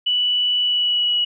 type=tone with pitch glide; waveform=sine; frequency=2960 to 2926 Hz; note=F#7 to F#7; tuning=0 to -20 cents; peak=-16 dBFS; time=0.06-1.25 s; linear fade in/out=10 ms; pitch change=-20 cents; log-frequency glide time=0.6-1.1 s; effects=none